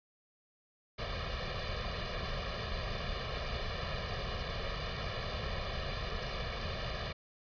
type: noise with comb filter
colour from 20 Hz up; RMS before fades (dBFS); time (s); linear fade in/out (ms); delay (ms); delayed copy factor
pink; -37; 0.98-7.13; 10; 1.7; +0.85
effects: resampled to 11025 Hz